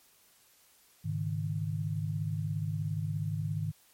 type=chord; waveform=sine; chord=Ab suspended fourth; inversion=none; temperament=equal; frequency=103.83 / 138.59 / 155.56 Hz; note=Ab2 / Db3 / Eb3; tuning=0 / 0 / 0 cents; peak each=-34 / -39 / -33 dBFS; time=1.04-3.72 s; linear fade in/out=20 ms; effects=white hiss -63 dBFS RMS until 3.93 s + MP3 64 kbps